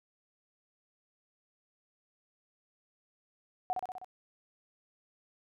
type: tone with echo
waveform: sine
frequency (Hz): 740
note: F#5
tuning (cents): 0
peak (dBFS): -28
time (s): 3.7-3.73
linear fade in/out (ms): 0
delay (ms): 63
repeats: 5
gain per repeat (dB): -3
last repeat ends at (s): 4.045
effects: none